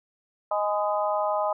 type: harmonic tone with a mistuned harmonic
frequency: 207.7 Hz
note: G#3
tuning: in tune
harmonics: 3 / 4 / 5 / 6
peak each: -26 / -28 / -30 / -32 dBFS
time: 0.51-1.53 s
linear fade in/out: 5 ms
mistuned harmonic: 5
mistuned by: -33 cents
effects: none